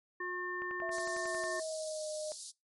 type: harmonic tone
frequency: 360 Hz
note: F#4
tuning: 47 cents flat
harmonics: 1 / 3 / 5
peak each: -41 / -42 / -39 dBFS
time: 0.2-1.6 s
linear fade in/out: 5 ms
type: click train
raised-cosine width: 0.5 ms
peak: -32 dBFS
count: 10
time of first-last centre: 0.62-1.438 s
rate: 11 Hz
type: tone with pitch glide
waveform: sine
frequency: 662 to 614.1 Hz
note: E5 to D#5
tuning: +7 to -23 cents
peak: -37 dBFS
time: 0.82-2.32 s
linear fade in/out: 0 ms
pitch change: -130 cents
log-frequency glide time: 1.15-2.09 s
type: high-pass noise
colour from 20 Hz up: pink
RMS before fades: -45 dBFS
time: 0.91-2.52 s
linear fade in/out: 20 ms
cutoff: 4100 Hz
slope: 48 dB/octave
effects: noise-tail reverb RT60 0.2 s tail -22 dB re dry + MP3 48 kbps